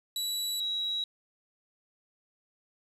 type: tone pair in turn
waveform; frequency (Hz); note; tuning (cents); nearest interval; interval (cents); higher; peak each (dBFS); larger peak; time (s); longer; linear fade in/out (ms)
sawtooth / sine; 3925 / 3871; B7 / B7; -11 / -35; unison; 24; first; -27 / -29; first; 0.16-0.6 / 0.6-1.04; neither; 2
effects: resampled to 32000 Hz + 9-bit